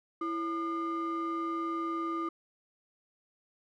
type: ring-modulated tone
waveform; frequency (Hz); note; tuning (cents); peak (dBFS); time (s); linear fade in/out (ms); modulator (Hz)
triangle; 439.7; A4; -1; -26; 0.21-2.29; 5; 771
effects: none